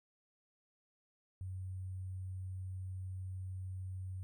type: tone with sample-and-hold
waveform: sine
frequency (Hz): 93.3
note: F#2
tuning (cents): +15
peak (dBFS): -40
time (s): 1.41-4.23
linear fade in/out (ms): 0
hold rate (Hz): 8820
effects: none